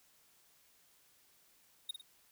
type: tone with echo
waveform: square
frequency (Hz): 3729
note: A#7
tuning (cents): 0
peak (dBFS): -36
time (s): 1.89-1.91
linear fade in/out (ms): 5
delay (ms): 52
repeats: 2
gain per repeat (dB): -7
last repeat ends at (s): 2.014
effects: white hiss -68 dBFS RMS until 2.31 s